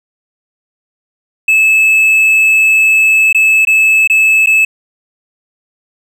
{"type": "tone with dropouts", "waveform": "triangle", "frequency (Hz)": 2606, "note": "E7", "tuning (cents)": -20, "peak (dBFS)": -4, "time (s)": [1.48, 4.65], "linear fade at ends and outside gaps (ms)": 5, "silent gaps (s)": [[3.328, 3.346], [3.651, 3.671], [4.075, 4.098], [4.461, 4.47]], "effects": []}